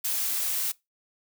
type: noise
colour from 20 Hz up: blue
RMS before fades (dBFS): -28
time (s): 0.04-0.72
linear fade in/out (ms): 10
effects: noise-tail reverb RT60 0.2 s tail -22 dB re dry